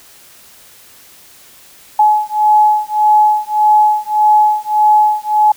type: beating tone pair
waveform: sine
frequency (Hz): 848 / 849.7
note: G#5 / G#5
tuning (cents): +36 / +39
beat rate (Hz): 1.7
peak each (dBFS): -11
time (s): 1.99-5.52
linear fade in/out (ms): 5
effects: white hiss -42 dBFS RMS until 5.56 s